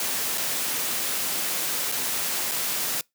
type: noise with dropouts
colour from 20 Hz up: white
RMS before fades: -27 dBFS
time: 0-3.01 s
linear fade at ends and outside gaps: 1 ms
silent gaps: 0.376-0.38 / 1.917-1.922 / 2.513-2.517 s
effects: noise-tail reverb RT60 0.2 s tail -26 dB re dry + high-pass 150 Hz 12 dB/octave